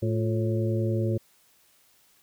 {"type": "harmonic tone with a mistuned harmonic", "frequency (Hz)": 110, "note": "A2", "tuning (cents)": 0, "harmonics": [1, 2, 3, 4, 5], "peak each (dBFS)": [-25, -32, -30, -37, -34], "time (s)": [0.02, 1.18], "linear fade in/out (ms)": 10, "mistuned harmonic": 3, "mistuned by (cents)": 99, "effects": ["white hiss -62 dBFS RMS until 2.22 s"]}